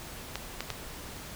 clicks, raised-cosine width 0.2 ms, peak -15 dBFS, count 3, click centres 0.356 / 0.606 / 0.703 s, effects pink hiss -43 dBFS RMS until 1.35 s

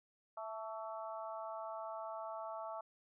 harmonic tone with a mistuned harmonic, 220 Hz, A3, in tune, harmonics 3 / 4 / 5 / 6, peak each -45 / -47 / -49 / -51 dBFS, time 0.37-2.81 s, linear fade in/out 5 ms, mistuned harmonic 5, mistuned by +39 cents, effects none

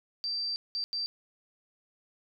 sine tone bursts at uneven times, 4683 Hz, D8, 6 cents flat, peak -30 dBFS, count 3, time 0.24-0.56 / 0.75-0.84 / 0.93-1.06 s, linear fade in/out 0 ms, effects none

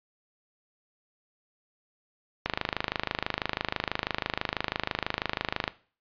click train, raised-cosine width 0.3 ms, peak -10 dBFS, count 85, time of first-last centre 2.46-5.678 s, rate 26.1 Hz, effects noise-tail reverb RT60 0.4 s tail -17 dB re dry + resampled to 11025 Hz

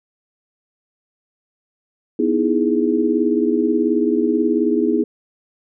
sine chord, E major seventh, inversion second, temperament equal, 246.9 / 311.1 / 329.6 / 415.3 Hz, B3 / D#4 / E4 / G#4, 0 / 0 / 0 / 0 cents, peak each -20 dBFS, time 2.19-5.04 s, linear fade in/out 5 ms, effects none

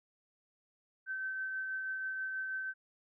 sine tone with tremolo, 1540 Hz, G6, 31 cents flat, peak -34 dBFS, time 1.06-2.74 s, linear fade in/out 50 ms, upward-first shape triangle, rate 6.2 Hz, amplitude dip 30%, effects none

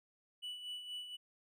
triangle tone with tremolo, 2960 Hz, F#7, in tune, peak -39 dBFS, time 0.42-1.17 s, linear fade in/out 20 ms, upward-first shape sine, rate 4.2 Hz, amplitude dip 55%, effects none

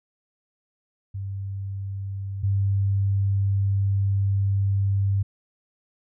sine tone pair in turn, 98 / 98.68 Hz, G2 / G2, 0 / +12 cents, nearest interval unison, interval 12 cents, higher second, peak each -28 / -19 dBFS, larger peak second, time 1.14-2.43 / 2.43-5.23 s, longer second, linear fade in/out 10 ms, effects none

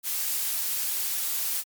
blue noise, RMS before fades -28 dBFS, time 0.03-1.64 s, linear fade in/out 50 ms, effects MP3 96 kbps

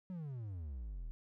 triangle exponential sweep, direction down, 190.7 to 36.71 Hz, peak -39 dBFS, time 0.1-1.11 s, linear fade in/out 0 ms, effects none

